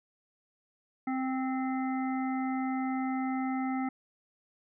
harmonic tone with a mistuned harmonic, 261.6 Hz, C4, in tune, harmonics 1 / 3 / 5 / 7 / 8, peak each -30 / -36 / -42 / -51 / -44 dBFS, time 1.07-3.89 s, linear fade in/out 5 ms, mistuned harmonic 8, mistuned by -24 cents, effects none

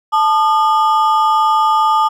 triangle ring-modulated tone, 1046.5 Hz, C6, in tune, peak -5 dBFS, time 0.12-2.09 s, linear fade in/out 20 ms, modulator 171 Hz, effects none

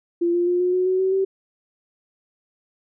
sine tone with pitch steps, 343.7 / 349.3 / 355 / 360.8 / 366.7 / 372.6 / 378.7 / 384.9 Hz, F4 / F4 / F4 / F#4 / F#4 / F#4 / F#4 / G4, -28 / 0 / +28 / -44 / -15 / +12 / +40 / -32 cents, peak -17 dBFS, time 0.21-1.25 s, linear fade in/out 10 ms, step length 130 ms, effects none

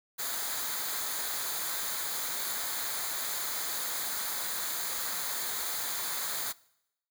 white noise with comb filter, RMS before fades -34 dBFS, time 0.18-6.53 s, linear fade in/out 20 ms, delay 0.36 ms, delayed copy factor -0.65, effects noise-tail reverb RT60 0.8 s tail -22 dB re dry

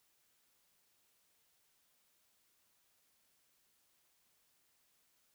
silence, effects white hiss -75 dBFS RMS until 5.34 s

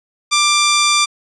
10% pulse tone, 1183 Hz, D6, 12 cents sharp, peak -3 dBFS, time 0.31-1.06 s, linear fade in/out 20 ms, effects resampled to 22050 Hz

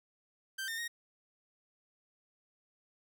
sawtooth tone with pitch steps, 1563 / 1818 / 1869 Hz, G6 / A#6 / A#6, -6 / -44 / +4 cents, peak -33 dBFS, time 0.58-0.88 s, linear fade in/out 10 ms, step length 100 ms, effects none

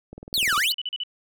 click train, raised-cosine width 2 ms, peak -25 dBFS, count 10, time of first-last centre 0.13-0.578 s, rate 20.1 Hz
45% pulse exponential two-way sweep, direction down then up, 4660 to 1119 to 4660 Hz, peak -20 dBFS, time 0.34-0.72 s, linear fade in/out 0 ms, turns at 0.56 s
sine tone bursts, 2974 Hz, F#7, 8 cents sharp, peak -26 dBFS, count 8, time 0.49-1.035 s, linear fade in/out 2 ms, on 34 ms, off 39 ms
effects none

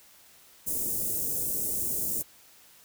white band-stop noise, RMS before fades -30 dBFS, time 0.66-2.23 s, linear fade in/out 20 ms, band 510 to 7600 Hz, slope 24 dB/octave, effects white hiss -56 dBFS RMS until 2.84 s

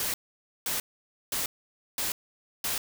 white noise bursts, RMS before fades -30 dBFS, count 5, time 0-2.78 s, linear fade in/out 2 ms, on 140 ms, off 520 ms, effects none

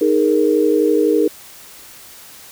sine chord, D# suspended fourth, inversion none, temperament just, 311.1 / 414.8 / 466.7 Hz, D#4 / G#4 / A#4, 0 / -2 / +2 cents, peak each -16 dBFS, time 0.01-1.28 s, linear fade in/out 5 ms, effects white hiss -40 dBFS RMS until 2.51 s

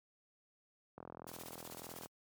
click train, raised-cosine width 1 ms, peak -34 dBFS, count 46, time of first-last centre 0.98-2.059 s, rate 41.7 Hz
white noise with tremolo, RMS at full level -50 dBFS, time 1.27-2.07 s, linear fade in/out 10 ms, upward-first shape square, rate 16 Hz, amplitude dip 60%
effects high-pass 100 Hz 12 dB/octave + MP3 96 kbps

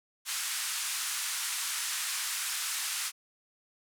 white band-pass noise, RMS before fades -34 dBFS, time 0.25-3.12 s, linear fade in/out 50 ms, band 1100 to 11000 Hz, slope 24 dB/octave, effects none

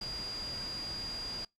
sine tone in noise, 4825 Hz, D8, 46 cents sharp, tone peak -37 dBFS, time 0.01-1.45 s, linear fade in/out 5 ms, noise pink, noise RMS -45 dBFS, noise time 0.01-1.45 s, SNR +5 dB, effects noise-tail reverb RT60 0.2 s tail -25 dB re dry + low-pass 8000 Hz 12 dB/octave

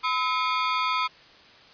sawtooth ring-modulated tone, 1153 Hz, D6, 32 cents flat, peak -16 dBFS, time 0.03-1.08 s, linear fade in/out 20 ms, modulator 137 Hz, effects white hiss -51 dBFS RMS until 1.73 s + resampled to 11025 Hz

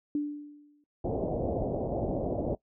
sine tone with exponential decay, 293.7 Hz, D4, in tune, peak -24 dBFS, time 0.15-0.84 s, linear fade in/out 2 ms, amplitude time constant 150 ms
white low-pass noise, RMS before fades -31 dBFS, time 1.04-2.55 s, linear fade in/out 5 ms, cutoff 690 Hz, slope 48 dB/octave
effects noise-tail reverb RT60 0.1 s tail -19 dB re dry

